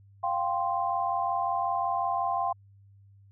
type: chord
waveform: sine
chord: F suspended second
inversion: none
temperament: equal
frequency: 698.5 / 784 / 1046.5 Hz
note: F5 / G5 / C6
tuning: 0 / 0 / 0 cents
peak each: -30 dBFS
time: 0.23-2.53 s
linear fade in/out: 10 ms
effects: added 99 Hz sine -53 dBFS peak until 3.31 s